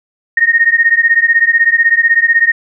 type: beating tone pair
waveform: sine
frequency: 1845 / 1861 Hz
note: A#6 / A#6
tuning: -18 / -3 cents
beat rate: 16 Hz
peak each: -10 dBFS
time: 0.37-2.52 s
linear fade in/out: 5 ms
effects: none